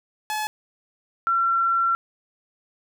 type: tone pair in turn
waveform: sawtooth / sine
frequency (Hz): 856 / 1358.8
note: A5 / F6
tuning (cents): -48 / -48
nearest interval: minor sixth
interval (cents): 800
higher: second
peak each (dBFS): -21 / -18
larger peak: second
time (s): 0.3-0.47 / 1.27-1.95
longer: second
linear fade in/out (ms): 0
effects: none